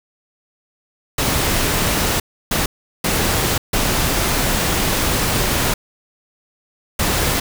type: noise bursts at uneven times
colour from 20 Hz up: pink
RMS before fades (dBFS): -18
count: 5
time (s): 1.18-2.2 / 2.51-2.66 / 3.04-3.58 / 3.73-5.74 / 6.99-7.4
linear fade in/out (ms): 5
effects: none